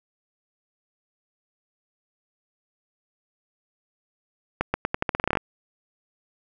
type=accelerating click train; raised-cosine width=0.5 ms; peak=-7 dBFS; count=14; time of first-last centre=4.61-5.372 s; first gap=130 ms; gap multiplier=0.85; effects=none